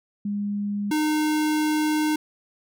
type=tone pair in turn; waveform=sine / square; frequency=204.2 / 306 Hz; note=G#3 / D#4; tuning=-29 / -29 cents; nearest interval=perfect fifth; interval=700 cents; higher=second; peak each=-24 / -21 dBFS; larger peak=second; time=0.25-0.91 / 0.91-2.16 s; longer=second; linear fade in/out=5 ms; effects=none